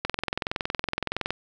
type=click train; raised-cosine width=0.3 ms; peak=-10 dBFS; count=28; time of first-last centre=0.05-1.306 s; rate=21.5 Hz; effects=none